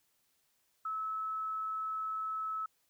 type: tone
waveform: sine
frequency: 1299 Hz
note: E6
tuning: 26 cents flat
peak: -34 dBFS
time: 0.85-2.66 s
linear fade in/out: 5 ms
effects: white hiss -75 dBFS RMS until 2.89 s